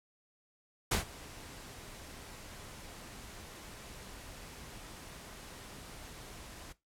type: noise with ADSR envelope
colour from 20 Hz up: pink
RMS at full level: -28 dBFS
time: 0.91-6.73 s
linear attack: 8 ms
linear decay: 120 ms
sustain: -21 dB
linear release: 13 ms
effects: noise-tail reverb RT60 0.2 s tail -17 dB re dry + low-pass 12000 Hz 12 dB/octave